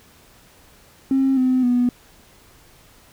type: tone with pitch steps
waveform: triangle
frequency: 267.9 / 256.4 / 245.4 Hz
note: C4 / C4 / B3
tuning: +41 / -35 / -11 cents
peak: -11 dBFS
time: 1.11-1.89 s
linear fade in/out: 2 ms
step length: 260 ms
effects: tanh soft clip ceiling -12 dBFS + pink hiss -51 dBFS RMS until 3.12 s